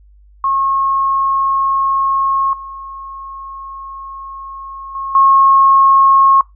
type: tone with level steps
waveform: sine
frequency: 1086 Hz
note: C#6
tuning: 36 cents flat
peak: -12 / -27 / -20 / -6 dBFS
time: 0.44-6.41 s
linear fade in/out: 2 ms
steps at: 2.53 / 4.95 / 5.15 s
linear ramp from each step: 2 ms
effects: noise-tail reverb RT60 0.2 s tail -22 dB re dry + added 50 Hz sine -42 dBFS peak until 6.55 s